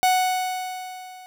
45% pulse tone with level ramp, 740 Hz, F#5, in tune, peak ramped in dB -15 to -41 dBFS, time 0.03-1.26 s, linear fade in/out 0 ms, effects none

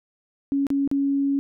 sine tone with dropouts, 278.1 Hz, C#4, 6 cents sharp, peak -19 dBFS, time 0.52-1.39 s, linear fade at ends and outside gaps 0 ms, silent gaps 0.668-0.703 / 0.876-0.914 s, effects none

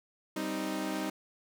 sawtooth chord, C minor, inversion second, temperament equal, 196 / 261.6 / 311.1 Hz, G3 / C4 / Eb4, 0 / 0 / 0 cents, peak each -34 / -35 / -31 dBFS, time 0.36-1.1 s, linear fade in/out 5 ms, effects none

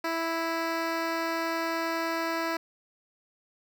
10% pulse tone with notch filter, 329.6 Hz, E4, in tune, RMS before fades -30 dBFS, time 0.04-2.57 s, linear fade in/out 5 ms, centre 9800 Hz, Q 0.63, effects none

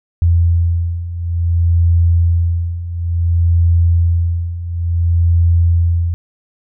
sine beating tone pair, 84.6 / 85.17 Hz, E2 / F2, +45 / -43 cents, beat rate 0.57 Hz, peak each -16 / -12 dBFS, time 0.22-6.14 s, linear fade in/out 0 ms, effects none

